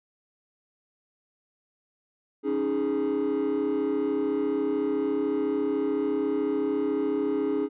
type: chord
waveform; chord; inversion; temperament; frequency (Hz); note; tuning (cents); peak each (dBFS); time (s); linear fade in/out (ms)
triangle; C# suspended second; none; equal; 277.2 / 311.1 / 415.3; C#4 / D#4 / G#4; 0 / 0 / 0; -26 / -26 / -24; 2.43-7.69; 50
effects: tanh soft clip ceiling -18 dBFS + resampled to 8000 Hz